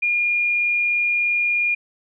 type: tone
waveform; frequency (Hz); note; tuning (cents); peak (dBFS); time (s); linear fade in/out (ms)
sine; 2421; D#7; -48; -17; 0.02-1.75; 10
effects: none